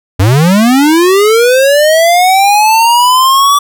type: linear sweep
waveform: square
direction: up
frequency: 87.31 to 1156 Hz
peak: -5 dBFS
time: 0.19-3.59 s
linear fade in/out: 10 ms
effects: none